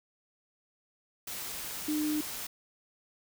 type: tone in noise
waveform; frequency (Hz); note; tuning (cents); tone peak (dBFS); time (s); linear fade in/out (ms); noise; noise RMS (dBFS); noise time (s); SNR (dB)
sine; 303; D#4; -46; -28; 1.88-2.21; 5; white; -39; 1.27-2.47; +8
effects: none